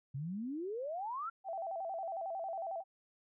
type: exponential sweep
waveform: sine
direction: up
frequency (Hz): 129 to 1400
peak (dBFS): -37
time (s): 0.14-1.3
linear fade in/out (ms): 10
type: tone with vibrato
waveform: sine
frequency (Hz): 717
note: F5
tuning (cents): +45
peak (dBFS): -37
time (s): 1.44-2.84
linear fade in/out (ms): 50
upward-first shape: square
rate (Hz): 11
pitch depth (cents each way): 130
effects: none